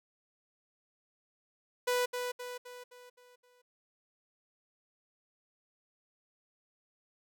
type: tone with echo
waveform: sawtooth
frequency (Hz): 493.9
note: B4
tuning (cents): 0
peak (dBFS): -24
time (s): 1.87-2.06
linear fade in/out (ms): 10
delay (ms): 260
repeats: 6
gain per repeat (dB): -6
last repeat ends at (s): 3.62
effects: none